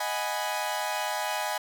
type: chord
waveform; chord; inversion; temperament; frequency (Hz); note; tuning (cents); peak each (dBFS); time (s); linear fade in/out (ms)
sawtooth; G# minor seventh; second; equal; 622.3 / 740 / 830.6 / 987.8; D#5 / F#5 / G#5 / B5; 0 / 0 / 0 / 0; -31 / -32 / -28 / -31; 0-1.58; 5
effects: none